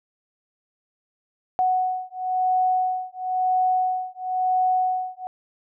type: beating tone pair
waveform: sine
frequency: 740 / 740.98 Hz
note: F#5 / F#5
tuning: 0 / +2 cents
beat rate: 0.98 Hz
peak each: -23 dBFS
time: 1.59-5.27 s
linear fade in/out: 0 ms
effects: none